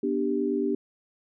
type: chord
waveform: sine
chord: G major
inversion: first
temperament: just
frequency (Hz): 245 / 294 / 392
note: B3 / D4 / G4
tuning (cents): -14 / +2 / 0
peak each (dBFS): -29 / -28 / -27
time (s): 0.03-0.75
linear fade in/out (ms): 5
effects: none